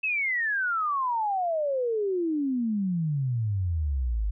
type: exponential sweep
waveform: sine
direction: down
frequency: 2646 to 49 Hz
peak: -24 dBFS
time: 0.03-4.31 s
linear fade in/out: 10 ms
effects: none